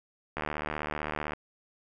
click train, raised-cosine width 0.5 ms, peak -17 dBFS, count 74, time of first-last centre 0.37-1.334 s, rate 75.7 Hz, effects none

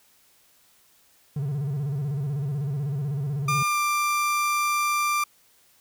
triangle tone with vibrato, 141.4 Hz, C#3, 35 cents sharp, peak -23 dBFS, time 1.36-3.63 s, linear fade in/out 5 ms, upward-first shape square, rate 16 Hz, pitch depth 100 cents each way
30% pulse tone with pitch glide, 1200 to 1184.8 Hz, D6 to D6, +37 to +15 cents, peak -19 dBFS, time 3.48-5.24 s, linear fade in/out 5 ms, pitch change -22 cents, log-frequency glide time 3.63-3.79 s
effects white hiss -60 dBFS RMS until 5.8 s

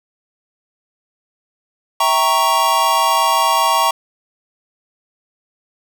square chord, E diminished seventh, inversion none, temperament equal with one note detuned, 656.2 / 784 / 932.3 / 1108.7 Hz, E5 / G5 / Bb5 / Db6, -8 / 0 / 0 / 0 cents, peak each -23 / -22 / -17 / -17 dBFS, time 2-3.91 s, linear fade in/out 5 ms, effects none

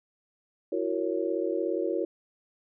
sine chord, F# dominant seventh, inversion third, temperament just, 333 / 370 / 462.5 / 555 Hz, E4 / F#4 / A#4 / C#5, +18 / 0 / -14 / +2 cents, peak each -31 / -31 / -32 / -33 dBFS, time 0.72-2.05 s, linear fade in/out 5 ms, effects none

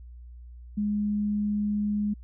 sine tone, 207.7 Hz, G#3, in tune, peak -24 dBFS, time 0.77-2.14 s, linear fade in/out 10 ms, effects added 60 Hz sine -42 dBFS peak until 2.23 s

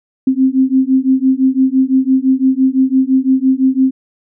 sine beating tone pair, 260 / 265.9 Hz, C4 / C4, -11 / +28 cents, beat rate 5.9 Hz, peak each -12 dBFS, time 0.27-3.91 s, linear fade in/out 5 ms, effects none

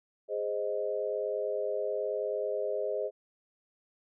sine chord, Ab major, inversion none, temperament equal with one note detuned, 414.1 / 523.3 / 622.3 Hz, Ab4 / C5 / Eb5, -5 / 0 / 0 cents, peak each -34 dBFS, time 0.28-3.11 s, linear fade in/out 50 ms, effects none

